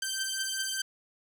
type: beating tone pair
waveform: 10% pulse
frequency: 1555 / 1560.1 Hz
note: G6 / G6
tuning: -14 / -9 cents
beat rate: 5.1 Hz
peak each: -25 dBFS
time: 0.02-0.82 s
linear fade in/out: 5 ms
effects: none